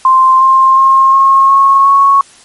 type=tone with pitch steps; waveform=sine; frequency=1046.5 / 1058 / 1069.7 / 1081.5 / 1093.5 / 1105.5 Hz; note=C6 / C6 / C6 / C#6 / C#6 / C#6; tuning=0 / +19 / +38 / -43 / -24 / -5 cents; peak=-3 dBFS; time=0.05-2.21 s; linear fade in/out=2 ms; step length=360 ms; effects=white hiss -40 dBFS RMS until 2.44 s + MP3 48 kbps